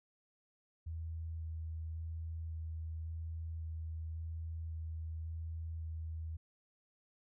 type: tone with vibrato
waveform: sine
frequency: 80.9 Hz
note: E2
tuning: 32 cents flat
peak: -39 dBFS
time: 0.86-6.37 s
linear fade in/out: 10 ms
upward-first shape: square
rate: 0.91 Hz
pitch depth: 10 cents each way
effects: none